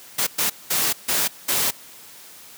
white noise bursts at uneven times, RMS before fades -21 dBFS, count 5, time 0.18-0.27 / 0.38-0.5 / 0.7-0.93 / 1.08-1.28 / 1.48-1.71 s, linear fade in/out 10 ms, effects white hiss -44 dBFS RMS until 2.57 s + high-pass 100 Hz 12 dB/octave

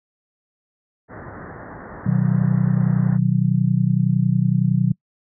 pink low-pass noise, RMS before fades -35 dBFS, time 1.08-3.19 s, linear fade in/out 50 ms, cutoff 1900 Hz, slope 96 dB/octave
sine chord, B major, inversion none, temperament just, 123.47 / 154.34 / 185.21 Hz, B2 / D#3 / F#3, 0 / -14 / +2 cents, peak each -19 dBFS, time 2.06-4.92 s, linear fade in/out 5 ms
effects noise-tail reverb RT60 0.1 s tail -25 dB re dry + high-pass 80 Hz 12 dB/octave

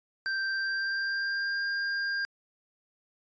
square tone with pitch glide, 1568 to 1601.9 Hz, G6 to G6, 0 to +37 cents, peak -29 dBFS, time 0.26-2.25 s, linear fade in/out 0 ms, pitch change +37 cents, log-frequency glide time 0.48-1.65 s, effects resampled to 16000 Hz

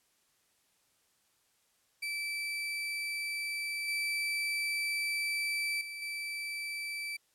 35% pulse tone with level steps, 2321 Hz, D7, 21 cents flat, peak -32 / -29 / -38 / -34 dBFS, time 2.02-7.17 s, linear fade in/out 10 ms, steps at 3.88 / 5.81 / 6.02 s, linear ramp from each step 2 ms, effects white hiss -72 dBFS RMS until 7.34 s + low-pass 12000 Hz 12 dB/octave

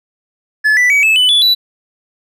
triangle tone with pitch steps, 1721 / 1976.9 / 2271 / 2609 / 2996 / 3442 / 3954 Hz, A6 / B6 / C#7 / E7 / F#7 / A7 / B7, -39 / +1 / +41 / -18 / +21 / -39 / +1 cents, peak -6 dBFS, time 0.64-1.55 s, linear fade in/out 20 ms, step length 130 ms, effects none

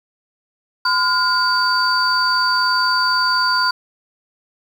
sine tone cluster, 1019 / 1423 / 4618 Hz, C6 / F6 / D8, -46 / +32 / -30 cents, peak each -18 dBFS, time 0.85-3.71 s, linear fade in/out 5 ms, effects tanh soft clip ceiling -5 dBFS + 7-bit

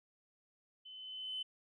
sine tone with level ramp, 3038 Hz, F#7, 45 cents sharp, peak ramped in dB -50 to -36 dBFS, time 0.85-1.43 s, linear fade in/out 10 ms, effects tanh soft clip ceiling -32 dBFS

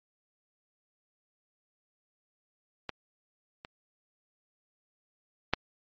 clicks, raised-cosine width 0.3 ms, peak -18 / -26 / -7 dBFS, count 3, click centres 2.893 / 3.649 / 5.536 s, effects MP3 32 kbps

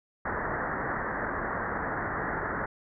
white low-pass noise, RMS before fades -32 dBFS, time 0.25-2.66 s, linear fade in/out 5 ms, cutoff 1900 Hz, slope 96 dB/octave, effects none

